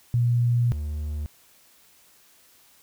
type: tone pair in turn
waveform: sine / triangle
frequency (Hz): 120 / 74.83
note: B2 / D2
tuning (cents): -49 / +33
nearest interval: minor sixth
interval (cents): 818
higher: first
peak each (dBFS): -18 / -25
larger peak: first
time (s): 0.14-0.72 / 0.72-1.26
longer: first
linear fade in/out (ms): 0
effects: white hiss -57 dBFS RMS until 2.82 s